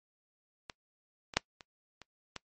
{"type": "clicks", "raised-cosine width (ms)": 0.2, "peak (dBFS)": [-23, -25, -6, -30, -30, -21], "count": 6, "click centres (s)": [0.698, 1.338, 1.37, 1.608, 2.017, 2.363], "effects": ["noise-tail reverb RT60 0.1 s tail -23 dB re dry", "MP3 32 kbps"]}